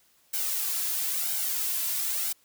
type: noise with flanger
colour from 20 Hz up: blue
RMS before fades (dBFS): -29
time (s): 0.33-2.33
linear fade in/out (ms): 10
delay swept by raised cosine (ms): 1.3 to 3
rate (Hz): 1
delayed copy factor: +0.7
effects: white hiss -64 dBFS RMS until 2.44 s